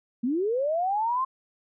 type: linear sweep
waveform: sine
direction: up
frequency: 224.1 to 1070 Hz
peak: -23 dBFS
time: 0.23-1.25 s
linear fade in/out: 10 ms
effects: none